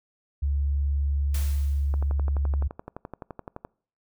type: tone with pitch glide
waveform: sine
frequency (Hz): 70.7 to 70.21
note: C#2 to C#2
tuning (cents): +35 to +23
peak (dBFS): -22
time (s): 0.42-2.68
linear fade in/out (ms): 10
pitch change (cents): -12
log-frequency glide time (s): 1.38-2.56
type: noise with exponential decay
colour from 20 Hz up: white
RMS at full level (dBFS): -36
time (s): 1.34-2.13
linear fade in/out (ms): 5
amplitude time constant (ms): 170
type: click train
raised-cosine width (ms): 1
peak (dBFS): -22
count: 21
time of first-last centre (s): 1.94-3.649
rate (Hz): 11.7
effects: noise-tail reverb RT60 0.5 s tail -26 dB re dry

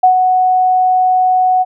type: tone with ADSR envelope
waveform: sine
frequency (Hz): 740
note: F#5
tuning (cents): 0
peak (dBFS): -3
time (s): 0.03-1.65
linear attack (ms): 8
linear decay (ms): 100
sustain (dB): -5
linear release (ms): 35
effects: none

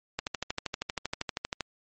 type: click train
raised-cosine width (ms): 0.2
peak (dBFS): -13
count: 19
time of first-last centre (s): 0.19-1.607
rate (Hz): 12.7
effects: MP3 32 kbps

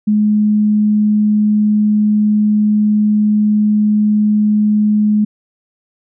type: tone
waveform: sine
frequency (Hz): 210.8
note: G#3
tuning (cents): +26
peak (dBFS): -9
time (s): 0.07-5.25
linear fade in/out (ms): 10
effects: none

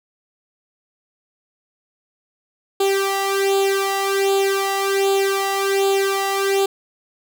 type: tone with flanger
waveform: sawtooth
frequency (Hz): 392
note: G4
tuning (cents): 0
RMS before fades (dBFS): -19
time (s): 2.8-6.66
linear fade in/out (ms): 5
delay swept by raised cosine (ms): 0.26 to 1.05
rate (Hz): 1.3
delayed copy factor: +0.8
effects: none

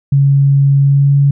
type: tone with pitch glide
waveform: sine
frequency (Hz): 139.2 to 140.74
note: C#3 to C#3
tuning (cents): +8 to +27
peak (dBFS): -6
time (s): 0.12-1.31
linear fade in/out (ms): 5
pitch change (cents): +19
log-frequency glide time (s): 0.8-1.17
effects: none

